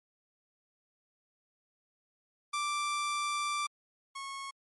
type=tone pair in turn; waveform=sawtooth; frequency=1174.7 / 1095 Hz; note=D6 / C#6; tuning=0 / -22 cents; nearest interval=minor second; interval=122 cents; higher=first; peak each=-27 / -35 dBFS; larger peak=first; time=2.53-3.67 / 4.15-4.51 s; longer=first; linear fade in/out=10 ms; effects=MP3 48 kbps